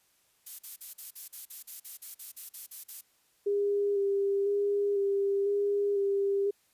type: noise bursts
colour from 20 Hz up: violet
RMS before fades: -40 dBFS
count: 15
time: 0.46-3.012 s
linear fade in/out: 10 ms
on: 130 ms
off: 43 ms
type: tone with vibrato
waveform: sine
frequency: 401.2 Hz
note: G4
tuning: 40 cents sharp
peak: -25 dBFS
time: 3.46-6.51 s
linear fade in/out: 10 ms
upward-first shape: square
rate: 1 Hz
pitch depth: 17 cents each way
effects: white hiss -69 dBFS RMS until 6.73 s + resampled to 32000 Hz